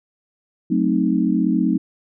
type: chord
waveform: sine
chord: F# diminished seventh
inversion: none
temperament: equal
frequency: 185 / 220 / 261.6 / 311.1 Hz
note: F#3 / A3 / C4 / Eb4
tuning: 0 / 0 / 0 / 0 cents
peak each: -21 dBFS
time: 0.7-1.78 s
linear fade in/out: 10 ms
effects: none